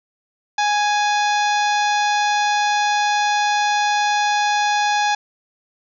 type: harmonic tone with a mistuned harmonic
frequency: 830.6 Hz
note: G#5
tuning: in tune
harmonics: 1 / 2 / 3 / 4 / 5 / 6 / 7 / 8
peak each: -17 / -23 / -27 / -29 / -31 / -33 / -34 / -35 dBFS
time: 0.58-5.15 s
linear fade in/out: 5 ms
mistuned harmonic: 4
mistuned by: +66 cents
effects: none